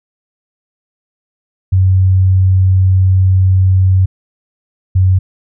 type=tone pair in turn; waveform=sine; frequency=93.9 / 93.31 Hz; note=F#2 / F#2; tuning=+26 / +15 cents; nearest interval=unison; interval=11 cents; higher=first; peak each=-6 dBFS; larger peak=neither; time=1.72-4.06 / 4.95-5.19 s; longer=first; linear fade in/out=10 ms; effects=none